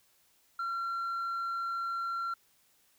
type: tone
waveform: sine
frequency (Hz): 1367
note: F6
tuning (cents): -37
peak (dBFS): -29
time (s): 0.59-2.34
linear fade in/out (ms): 5
effects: tanh soft clip ceiling -31 dBFS + white hiss -68 dBFS RMS until 2.98 s